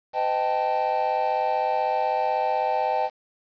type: chord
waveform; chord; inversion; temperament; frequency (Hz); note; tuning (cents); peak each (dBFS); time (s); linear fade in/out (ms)
triangle; A half-diminished seventh; first; equal with one note detuned; 509.8 / 622.3 / 784 / 880; C5 / Eb5 / G5 / A5; -45 / 0 / 0 / 0; -28 / -26 / -23 / -25; 0.13-3.1; 50
effects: resampled to 11025 Hz + 8-bit